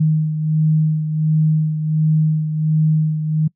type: beating tone pair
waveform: sine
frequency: 155.56 / 156.96 Hz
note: D#3 / D#3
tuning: 0 / +15 cents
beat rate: 1.4 Hz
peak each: -14 / -22 dBFS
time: 0-3.48 s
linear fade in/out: 10 ms
effects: noise-tail reverb RT60 0.1 s tail -24 dB re dry